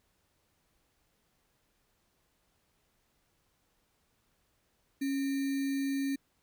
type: tone with sample-and-hold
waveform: sine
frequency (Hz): 274.5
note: C#4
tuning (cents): -17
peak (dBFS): -29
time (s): 5.01-6.16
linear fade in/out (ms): 10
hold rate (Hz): 2100
effects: pink hiss -74 dBFS RMS until 6.42 s